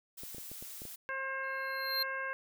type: noise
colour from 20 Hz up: blue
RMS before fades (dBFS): -46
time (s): 0.17-0.96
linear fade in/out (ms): 10
type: clicks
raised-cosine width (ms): 2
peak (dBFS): -35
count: 7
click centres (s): 0.235 / 0.347 / 0.383 / 0.516 / 0.625 / 0.819 / 0.853
type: harmonic tone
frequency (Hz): 534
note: C5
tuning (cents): +35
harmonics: 1 / 2 / 3 / 4 / 5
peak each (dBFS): -43 / -41 / -37 / -45 / -50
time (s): 1.09-2.33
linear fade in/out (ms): 0
type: tone with exponential growth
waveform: square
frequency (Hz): 4175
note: C8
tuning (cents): -5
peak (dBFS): -29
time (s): 1.43-2.03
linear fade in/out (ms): 5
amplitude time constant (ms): 130
effects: none